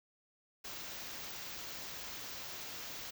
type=band-stop noise; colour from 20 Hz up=white; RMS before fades=-45 dBFS; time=0.64-3.11 s; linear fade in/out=10 ms; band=7000 to 15000 Hz; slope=48 dB/octave; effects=none